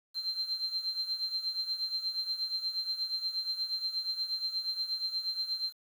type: tone with tremolo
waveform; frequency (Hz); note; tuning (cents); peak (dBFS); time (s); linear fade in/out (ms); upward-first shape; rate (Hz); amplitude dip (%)
sine; 4138; C8; -20; -28; 0.14-5.73; 50; triangle; 8.4; 80
effects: 9-bit

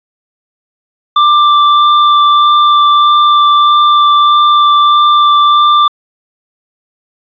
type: tone with vibrato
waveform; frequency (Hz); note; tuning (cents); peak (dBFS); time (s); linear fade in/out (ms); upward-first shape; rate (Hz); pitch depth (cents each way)
square; 1180; D6; +8; -5; 1.16-5.88; 5; sine; 1.6; 8
effects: resampled to 11025 Hz + 7-bit

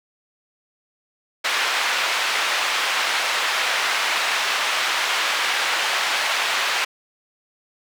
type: band-pass noise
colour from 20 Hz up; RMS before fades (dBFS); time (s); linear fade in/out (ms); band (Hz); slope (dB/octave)
white; -22; 1.44-6.85; 10; 820 to 2900; 12
effects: none

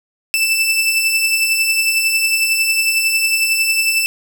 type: beating tone pair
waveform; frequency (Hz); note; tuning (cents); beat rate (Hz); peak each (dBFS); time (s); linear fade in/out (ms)
sawtooth; 2638 / 2649; E7 / E7; +1 / +8; 11; -18 / -11; 0.34-4.06; 0
effects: none

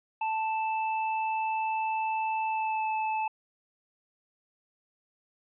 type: tone with pitch glide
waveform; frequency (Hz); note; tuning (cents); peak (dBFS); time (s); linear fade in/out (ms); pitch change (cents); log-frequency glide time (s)
square; 880 to 872.9; A5 to A5; 0 to -14; -28; 0.21-3.28; 5; -14; 2.48-2.88
effects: resampled to 8000 Hz

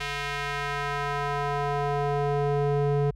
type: tone with band-pass filter sweep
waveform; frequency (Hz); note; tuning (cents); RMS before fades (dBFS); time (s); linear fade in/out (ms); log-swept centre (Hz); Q
square; 143.4; D3; -41; -27; 0-3.11; 10; 2500 to 340; 1.1
effects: added 50 Hz sine -42 dBFS peak until 3.15 s

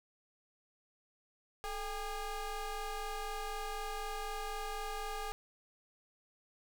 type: ring-modulated tone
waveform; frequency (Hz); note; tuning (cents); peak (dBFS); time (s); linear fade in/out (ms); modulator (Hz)
25% pulse; 412; G#4; -14; -31; 1.64-5.32; 0; 390
effects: none

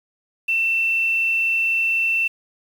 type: tone with quantisation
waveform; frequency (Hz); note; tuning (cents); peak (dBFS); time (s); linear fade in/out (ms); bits
sine; 2684; E7; +31; -17; 0.48-2.28; 10; 7
effects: none

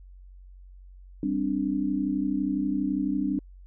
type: chord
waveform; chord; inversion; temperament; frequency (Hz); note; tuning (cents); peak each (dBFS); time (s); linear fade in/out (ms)
sine; G suspended fourth; none; equal; 196 / 261.6 / 293.7; G3 / C4 / D4; 0 / 0 / 0; -30 / -29 / -27; 1.23-3.39; 2
effects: added 46 Hz sine -45 dBFS peak until 3.66 s

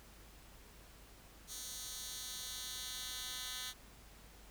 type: tone with high-pass filter sweep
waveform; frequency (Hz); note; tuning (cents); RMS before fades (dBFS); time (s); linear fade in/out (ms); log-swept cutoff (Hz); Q
10% pulse; 253; B3; +42; -45; 1.47-3.74; 50; 5500 to 2900; 1.2
effects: added 50 Hz sine -60 dBFS peak until 4.5 s + pink hiss -60 dBFS RMS until 4.5 s

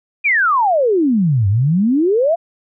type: exponential two-way sweep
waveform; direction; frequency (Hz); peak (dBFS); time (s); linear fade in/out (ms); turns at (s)
sine; down then up; 2489 to 94.4 to 706; -11; 0.24-2.36; 20; 1.48
effects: none

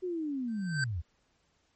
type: linear sweep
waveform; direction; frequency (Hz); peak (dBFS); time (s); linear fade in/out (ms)
sine; down; 374.6 to 73.42; -31; 0.02-1.02; 20
type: tone with exponential growth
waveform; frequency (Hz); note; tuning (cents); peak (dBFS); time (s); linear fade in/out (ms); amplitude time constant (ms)
square; 1552; G6; -18; -27; 0.48-0.84; 2; 78
effects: pink hiss -72 dBFS RMS until 1.75 s + MP3 32 kbps

